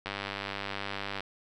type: click train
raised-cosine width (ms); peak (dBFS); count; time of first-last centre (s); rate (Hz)
0.3; -18; 115; 0.06-1.206; 99.5
effects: none